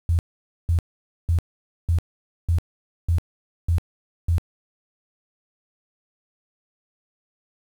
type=tone bursts; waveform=sine; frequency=84.4 Hz; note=E2; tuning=41 cents sharp; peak=-16 dBFS; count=8; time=0.09-4.382 s; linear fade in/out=0 ms; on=99 ms; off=500 ms; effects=8-bit